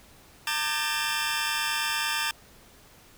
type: tone cluster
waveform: 20% pulse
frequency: 910 / 1196 / 1563 / 1720 / 2681 Hz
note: A#5 / D6 / G6 / A6 / E7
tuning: -42 / +31 / -6 / -40 / +29 cents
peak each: -28 dBFS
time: 0.47-2.31 s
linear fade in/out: 2 ms
effects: pink hiss -54 dBFS RMS until 3.17 s